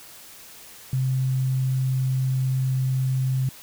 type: tone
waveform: sine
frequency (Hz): 130.81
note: C3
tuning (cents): 0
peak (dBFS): -20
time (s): 0.93-3.49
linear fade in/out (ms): 2
effects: white hiss -45 dBFS RMS until 3.62 s